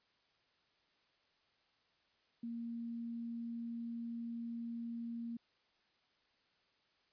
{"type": "tone", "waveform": "sine", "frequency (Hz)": 233.1, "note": "A#3", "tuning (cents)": 0, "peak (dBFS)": -40, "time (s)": [2.43, 5.37], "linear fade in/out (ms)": 5, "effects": ["white hiss -75 dBFS RMS until 7.12 s", "resampled to 11025 Hz"]}